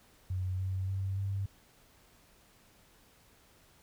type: tone with pitch steps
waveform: sine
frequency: 92.5 / 94.39 / 96.32 / 98.28 Hz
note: F#2 / F#2 / G2 / G2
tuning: 0 / +35 / -30 / +5 cents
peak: -31 dBFS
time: 0.3-1.46 s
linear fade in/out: 5 ms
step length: 290 ms
effects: pink hiss -63 dBFS RMS until 3.82 s